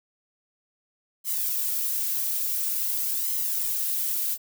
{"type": "noise with flanger", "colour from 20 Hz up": "violet", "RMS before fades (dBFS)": -27, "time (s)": [1.24, 4.38], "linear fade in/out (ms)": 50, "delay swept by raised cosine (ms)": [0.97, 3.87], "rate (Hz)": 0.48, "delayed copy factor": 0.75, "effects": []}